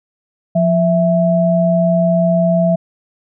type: tone pair together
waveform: sine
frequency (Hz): 174.9 / 659.3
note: F3 / E5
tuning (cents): +3 / 0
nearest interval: octave + major seventh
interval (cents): 2297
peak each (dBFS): -13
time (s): 0.55-2.76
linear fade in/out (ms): 10
effects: none